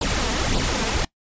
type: noise with flanger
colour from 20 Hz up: pink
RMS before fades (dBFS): -22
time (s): 0.01-1.05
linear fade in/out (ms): 5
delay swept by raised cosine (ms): 0.23 to 4.53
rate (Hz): 1.8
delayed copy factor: +0.7
effects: noise-tail reverb RT60 0.1 s tail -22 dB re dry + resampled to 16000 Hz